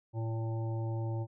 harmonic tone with a mistuned harmonic, 113.1 Hz, A2, 48 cents sharp, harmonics 1 / 3 / 5 / 7 / 8, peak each -32 / -42 / -46 / -49 / -50 dBFS, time 0.13-1.27 s, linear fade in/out 50 ms, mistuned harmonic 8, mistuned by -20 cents, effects none

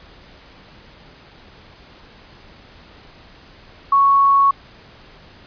sine tone, 1108.7 Hz, C#6, in tune, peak -10 dBFS, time 3.92-4.51 s, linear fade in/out 5 ms, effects pink hiss -45 dBFS RMS until 5.46 s + resampled to 11025 Hz

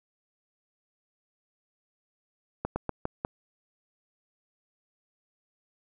slowing click train, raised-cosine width 1 ms, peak -15 dBFS, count 5, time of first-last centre 2.65-3.249 s, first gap 110 ms, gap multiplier 1.21, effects none

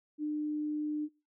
sine tone, 300.9 Hz, D4, 42 cents sharp, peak -31 dBFS, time 0.18-1.09 s, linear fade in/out 50 ms, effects noise-tail reverb RT60 0.3 s tail -25 dB re dry

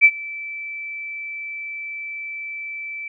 sine tone with ADSR envelope, 2322 Hz, D7, 20 cents flat, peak -5 dBFS, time 0.01-3.08 s, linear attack 36 ms, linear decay 56 ms, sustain -23 dB, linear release 3 ms, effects none

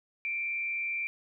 sine tone with frequency modulation, 2354 Hz, D7, 3 cents sharp, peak -30 dBFS, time 0.25-1.07 s, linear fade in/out 0 ms, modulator 137 Hz, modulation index 0.38, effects none

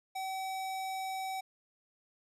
square tone, 763 Hz, G5, 47 cents flat, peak -36 dBFS, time 0.15-1.41 s, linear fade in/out 10 ms, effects resampled to 32000 Hz

